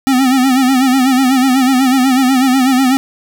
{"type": "tone with vibrato", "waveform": "square", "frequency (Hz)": 260.5, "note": "C4", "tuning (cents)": -7, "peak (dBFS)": -9, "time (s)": [0.07, 2.97], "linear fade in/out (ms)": 0, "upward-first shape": "sine", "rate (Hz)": 8.1, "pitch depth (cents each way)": 80, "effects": []}